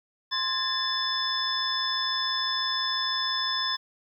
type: tone cluster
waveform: sine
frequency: 1046 / 1663 / 1789 / 3506 / 5200 Hz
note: C6 / G#6 / A6 / A7 / E8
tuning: -1 / +2 / +28 / -7 / -24 cents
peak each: -32 / -37 / -36 / -29 / -30 dBFS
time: 0.31-3.77 s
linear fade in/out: 20 ms
effects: 10-bit